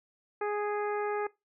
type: harmonic tone with a mistuned harmonic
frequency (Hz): 415.3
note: G#4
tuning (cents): 0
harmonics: 1 / 2 / 3 / 4 / 5 / 6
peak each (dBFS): -31 / -35 / -39 / -42 / -46 / -50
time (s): 0.41-1.27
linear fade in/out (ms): 5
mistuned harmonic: 6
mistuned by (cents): -17
effects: noise-tail reverb RT60 0.2 s tail -20 dB re dry